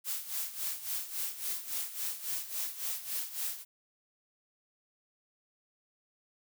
blue noise with tremolo, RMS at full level -34 dBFS, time 0.04-3.65 s, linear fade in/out 50 ms, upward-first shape sine, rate 3.6 Hz, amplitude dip 75%, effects none

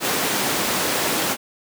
pink high-pass noise, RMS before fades -22 dBFS, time 0-1.37 s, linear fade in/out 50 ms, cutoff 240 Hz, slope 12 dB/octave, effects none

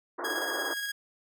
pink band-pass noise, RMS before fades -35 dBFS, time 0.18-0.74 s, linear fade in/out 10 ms, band 290 to 1800 Hz, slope 96 dB/octave
sawtooth tone with tremolo, 1647 Hz, G#6, 15 cents flat, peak -27 dBFS, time 0.24-0.92 s, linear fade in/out 10 ms, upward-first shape square, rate 17 Hz, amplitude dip 30%
effects none

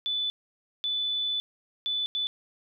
sine tone bursts at uneven times, 3488 Hz, A7, 16 cents flat, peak -26 dBFS, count 4, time 0.06-0.3 / 0.84-1.4 / 1.86-2.06 / 2.15-2.27 s, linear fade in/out 0 ms, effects none

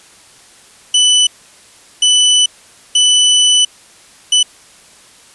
sawtooth tone bursts at uneven times, 2987 Hz, F#7, 16 cents sharp, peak -4 dBFS, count 4, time 0.94-1.27 / 2.02-2.46 / 2.95-3.65 / 4.32-4.43 s, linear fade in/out 5 ms, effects white hiss -43 dBFS RMS until 5.34 s + resampled to 24000 Hz

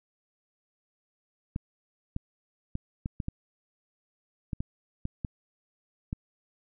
clicks, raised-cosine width 5 ms, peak -19 dBFS, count 11, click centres 1.561 / 2.164 / 2.754 / 3.059 / 3.202 / 3.284 / 4.532 / 4.605 / 5.054 / 5.248 / 6.129 s, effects none

